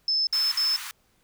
sine tone bursts, 5250 Hz, E8, 8 cents flat, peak -21 dBFS, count 3, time 0.08-0.762 s, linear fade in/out 2 ms, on 190 ms, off 56 ms
pink high-pass noise, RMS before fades -37 dBFS, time 0.33-0.91 s, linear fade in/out 0 ms, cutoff 1000 Hz, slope 48 dB/octave
effects pink hiss -66 dBFS RMS until 1.23 s

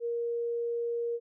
sine tone, 470.1 Hz, A#4, 15 cents sharp, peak -29 dBFS, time 0-1.2 s, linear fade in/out 50 ms, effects none

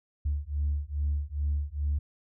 sine beating tone pair, 71.7 / 74.1 Hz, D2 / D2, -41 / +16 cents, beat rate 2.4 Hz, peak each -29 dBFS, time 0.25-1.99 s, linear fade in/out 10 ms, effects tanh soft clip ceiling -21 dBFS

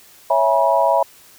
sine chord, C# minor seventh, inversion none, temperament equal with one note detuned, 554.4 / 659.3 / 830.6 / 965.8 Hz, C#5 / E5 / G#5 / B5, 0 / 0 / 0 / -39 cents, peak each -19 / -17 / -21 / -17 dBFS, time 0.3-1.03 s, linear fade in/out 5 ms, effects white hiss -47 dBFS RMS until 1.38 s

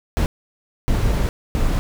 brown noise bursts at uneven times, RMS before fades -18 dBFS, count 3, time 0.17-0.26 / 0.88-1.29 / 1.55-1.79 s, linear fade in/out 0 ms, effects none

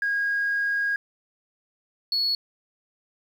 sine tone pair in turn, 1636 / 4379 Hz, G#6 / C#8, -26 / -22 cents, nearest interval octave + perfect fourth, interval 1704 cents, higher second, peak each -21 / -20 dBFS, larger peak second, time 0.02-0.96 / 2.12-2.35 s, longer first, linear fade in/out 2 ms, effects tanh soft clip ceiling -18 dBFS + 9-bit

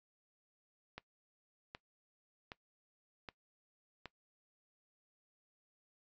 click train, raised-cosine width 0.3 ms, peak -29 dBFS, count 5, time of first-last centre 0.98-4.057 s, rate 1.3 Hz, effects noise-tail reverb RT60 0.1 s tail -20 dB re dry + resampled to 16000 Hz

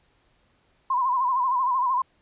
sine tone with vibrato, 1019 Hz, C6, 46 cents flat, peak -20 dBFS, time 0.9-2.02 s, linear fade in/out 5 ms, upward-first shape sine, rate 13 Hz, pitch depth 90 cents each way, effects pink hiss -65 dBFS RMS until 2.21 s + resampled to 8000 Hz

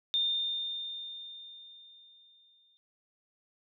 sine tone with exponential decay, 3622 Hz, A7, 49 cents sharp, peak -25 dBFS, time 0.14-2.77 s, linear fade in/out 0 ms, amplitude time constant 570 ms, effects none

